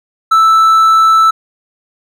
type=tone; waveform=triangle; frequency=1318.5 Hz; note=E6; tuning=in tune; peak=-3 dBFS; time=0.31-1.31 s; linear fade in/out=10 ms; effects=none